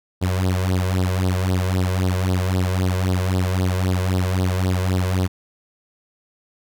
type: tone with flanger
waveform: sawtooth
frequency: 92.5 Hz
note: F#2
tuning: in tune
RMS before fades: -20 dBFS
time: 0.21-5.28 s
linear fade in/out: 20 ms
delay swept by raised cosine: 0.21 to 2.01 ms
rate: 3.8 Hz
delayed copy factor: +0.85
effects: none